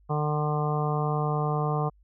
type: harmonic tone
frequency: 150.1 Hz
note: D3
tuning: 38 cents sharp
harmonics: 1 / 2 / 3 / 4 / 5 / 6 / 7 / 8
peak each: -26 / -40 / -32 / -38 / -32 / -41 / -34 / -37 dBFS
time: 0.09-1.9 s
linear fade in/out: 20 ms
effects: added 50 Hz sine -56 dBFS peak until 2.03 s